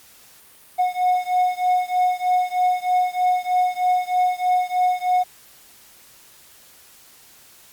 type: beating tone pair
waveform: triangle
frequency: 727 / 730.2 Hz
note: F#5 / F#5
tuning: -31 / -23 cents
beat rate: 3.2 Hz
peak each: -18 / -19 dBFS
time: 0.78-5.24 s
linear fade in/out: 20 ms
effects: white hiss -49 dBFS RMS until 7.72 s + Opus 48 kbps